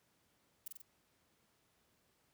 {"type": "noise with echo", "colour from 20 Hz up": "violet", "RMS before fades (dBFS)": -44, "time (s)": [0.66, 0.68], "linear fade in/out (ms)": 5, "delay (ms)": 46, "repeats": 3, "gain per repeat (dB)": -3, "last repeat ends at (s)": 0.818, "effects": ["pink hiss -75 dBFS RMS until 2.33 s", "high-pass 80 Hz 12 dB/octave"]}